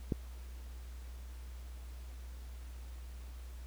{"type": "click", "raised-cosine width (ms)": 3, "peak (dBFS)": -19, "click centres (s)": 0.122, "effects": ["added 61 Hz sine -44 dBFS peak until 3.66 s", "pink hiss -60 dBFS RMS until 3.66 s"]}